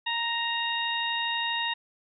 harmonic tone, 932.3 Hz, A#5, in tune, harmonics 1 / 2 / 3 / 4, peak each -32 / -32 / -32 / -32 dBFS, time 0.06-1.74 s, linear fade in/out 10 ms, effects none

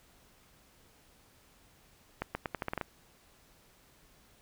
accelerating click train, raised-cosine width 0.5 ms, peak -18 dBFS, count 9, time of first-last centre 2.22-2.812 s, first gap 130 ms, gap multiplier 0.83, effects pink hiss -63 dBFS RMS until 4.41 s

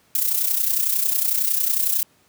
violet noise with amplitude modulation, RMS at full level -18 dBFS, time 0.15-2.03 s, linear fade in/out 2 ms, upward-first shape sine, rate 31 Hz, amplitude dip 65%, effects pink hiss -59 dBFS RMS until 2.28 s + high-pass 100 Hz 12 dB/octave

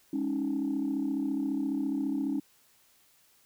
sine chord, Ab suspended fourth, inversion none, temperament just, 207.7 / 276.9 / 311.5 Hz, Ab3 / Db4 / Eb4, 0 / -2 / +2 cents, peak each -35 / -29 / -32 dBFS, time 0.13-2.4 s, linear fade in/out 5 ms, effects tanh soft clip ceiling -22 dBFS + white hiss -64 dBFS RMS until 3.45 s

